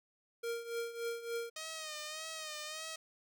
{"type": "tone with tremolo", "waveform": "square", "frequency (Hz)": 466.2, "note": "A#4", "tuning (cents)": 0, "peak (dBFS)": -35, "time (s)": [0.43, 1.5], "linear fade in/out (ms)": 10, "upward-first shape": "triangle", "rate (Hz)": 3.5, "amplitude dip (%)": 80}
{"type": "tone with vibrato", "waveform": "5% pulse", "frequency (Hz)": 622.3, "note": "D#5", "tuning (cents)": 0, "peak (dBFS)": -30, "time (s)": [1.56, 2.96], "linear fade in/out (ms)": 5, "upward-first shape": "sine", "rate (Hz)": 1.7, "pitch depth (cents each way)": 54}
{"effects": []}